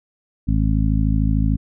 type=harmonic tone; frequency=53.4 Hz; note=G#1; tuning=49 cents sharp; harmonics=1 / 2 / 3 / 4 / 5; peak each=-18 / -21 / -23 / -24 / -25 dBFS; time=0.47-1.57 s; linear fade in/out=20 ms; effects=none